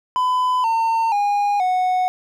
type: tone with pitch steps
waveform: triangle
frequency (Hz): 1006 / 906.7 / 817.1 / 736.4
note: B5 / A#5 / G#5 / F#5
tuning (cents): +32 / -48 / -28 / -8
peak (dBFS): -14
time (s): 0.16-2.08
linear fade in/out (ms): 0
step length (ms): 480
effects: none